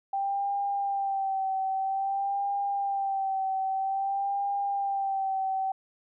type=tone with vibrato; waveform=sine; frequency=784 Hz; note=G5; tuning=in tune; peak=-26 dBFS; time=0.13-5.72 s; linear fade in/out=5 ms; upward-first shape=sine; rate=0.51 Hz; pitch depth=39 cents each way; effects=none